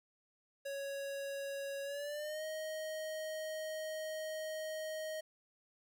square tone with pitch glide, 555 to 626.6 Hz, C#5 to D#5, +2 to +12 cents, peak -40 dBFS, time 0.65-5.21 s, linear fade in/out 10 ms, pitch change +210 cents, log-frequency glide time 1.83-2.44 s, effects 12-bit

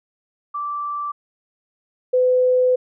sine tone pair in turn, 1168 / 504.9 Hz, D6 / B4, -10 / +38 cents, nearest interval octave + minor third, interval 1452 cents, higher first, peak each -23 / -13 dBFS, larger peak second, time 0.54-1.12 / 2.13-2.76 s, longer second, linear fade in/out 10 ms, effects none

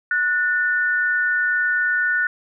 sine tone pair together, 1469.9 / 1788 Hz, F#6 / A6, -12 / +27 cents, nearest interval minor third, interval 339 cents, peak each -18 / -23 dBFS, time 0.11-2.27 s, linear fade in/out 2 ms, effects none

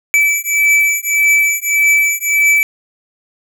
square beating tone pair, 2309 / 2310.7 Hz, D7 / D7, -30 / -29 cents, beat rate 1.7 Hz, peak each -14 dBFS, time 0.14-2.63 s, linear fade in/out 0 ms, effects none

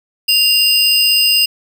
square tone pair together, 2794 / 4978 Hz, F7 / D#8, 0 / 0 cents, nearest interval minor seventh, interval 1000 cents, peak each -13 dBFS, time 0.28-1.46 s, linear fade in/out 10 ms, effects none

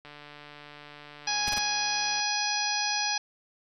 click train, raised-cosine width 0.3 ms, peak -30 dBFS, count 317, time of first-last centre 0.05-2.2 s, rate 147 Hz
harmonic tone, 830.6 Hz, G#5, in tune, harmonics 1 / 2 / 3 / 4 / 5 / 6 / 7, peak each -32 / -35 / -34 / -38 / -35 / -32 / -34 dBFS, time 1.27-3.18 s, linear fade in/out 5 ms
pink noise bursts, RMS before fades -34 dBFS, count 3, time 1.47-1.588 s, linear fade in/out 5 ms, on 24 ms, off 23 ms
effects resampled to 32000 Hz

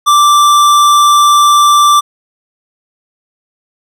sine tone with hard clipping, 1174 Hz, D6, 1 cent flat, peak -6 dBFS, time 0.06-2.01 s, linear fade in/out 20 ms, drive 16 dB, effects none

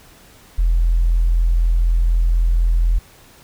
sine tone, 42.01 Hz, E1, 34 cents sharp, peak -11 dBFS, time 0.58-2.99 s, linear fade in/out 10 ms, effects tanh soft clip ceiling -8 dBFS + pink hiss -47 dBFS RMS until 3.43 s

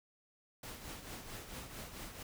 pink noise with tremolo, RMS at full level -45 dBFS, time 0.63-2.23 s, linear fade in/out 5 ms, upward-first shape triangle, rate 4.5 Hz, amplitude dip 60%, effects none

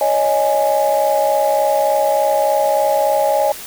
sine chord, C# suspended second, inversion none, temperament equal with one note detuned, 558.9 / 622.3 / 830.6 Hz, C#5 / D#5 / G#5, +14 / 0 / 0 cents, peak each -16 dBFS, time 0.01-3.52 s, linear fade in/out 2 ms, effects tanh soft clip ceiling -6 dBFS + white hiss -32 dBFS RMS until 3.66 s

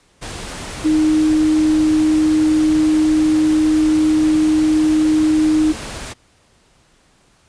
sine tone in noise, 310 Hz, D#4, 6 cents flat, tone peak -11 dBFS, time 0.84-5.73 s, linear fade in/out 20 ms, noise pink, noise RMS -29 dBFS, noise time 0.21-6.14 s, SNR +15 dB, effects pink hiss -55 dBFS RMS until 7.48 s + resampled to 22050 Hz

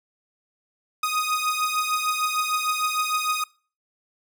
sawtooth beating tone pair, 1244.5 / 1251.1 Hz, D#6 / D#6, 0 / +9 cents, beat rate 6.6 Hz, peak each -21 / -23 dBFS, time 1.03-3.44 s, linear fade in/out 5 ms, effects noise-tail reverb RT60 0.4 s tail -23 dB re dry

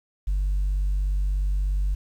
sine tone, 48.4 Hz, G1, 21 cents flat, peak -19 dBFS, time 0.27-1.95 s, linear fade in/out 10 ms, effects tanh soft clip ceiling -19 dBFS + 9-bit

